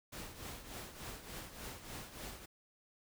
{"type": "noise with tremolo", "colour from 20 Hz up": "pink", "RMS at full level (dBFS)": -45, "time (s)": [0.12, 2.46], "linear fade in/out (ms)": 10, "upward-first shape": "triangle", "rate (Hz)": 3.4, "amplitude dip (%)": 70, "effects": []}